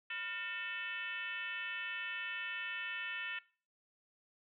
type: tone with frequency modulation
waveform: sine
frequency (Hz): 2217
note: C#7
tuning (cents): 0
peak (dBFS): -38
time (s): 0.1-3.39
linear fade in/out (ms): 5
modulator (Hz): 407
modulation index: 1.9
effects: noise-tail reverb RT60 0.4 s tail -20 dB re dry